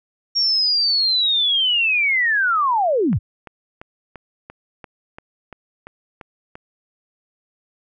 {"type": "linear sweep", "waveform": "sine", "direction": "down", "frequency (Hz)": [5588, 62.3], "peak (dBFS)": -15, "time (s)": [0.35, 3.19], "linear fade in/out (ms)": 20}
{"type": "click train", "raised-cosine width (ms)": 0.5, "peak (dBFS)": -21, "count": 11, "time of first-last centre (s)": [3.13, 6.555], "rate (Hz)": 2.92}
{"effects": []}